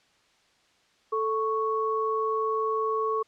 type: tone pair together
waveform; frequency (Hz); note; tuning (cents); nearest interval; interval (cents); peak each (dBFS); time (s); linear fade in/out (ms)
sine; 440 / 1108.7; A4 / C#6; 0 / 0; octave + major third; 1600; -27; 1.12-3.23; 10
effects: white hiss -64 dBFS RMS until 3.27 s + low-pass 5000 Hz 12 dB/octave